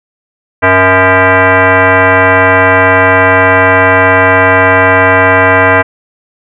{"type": "tone with frequency modulation", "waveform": "sine", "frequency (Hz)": 470.4, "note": "A#4", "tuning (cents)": 16, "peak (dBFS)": -3, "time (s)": [0.62, 5.83], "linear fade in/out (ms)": 20, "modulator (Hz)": 373, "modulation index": 4.5, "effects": []}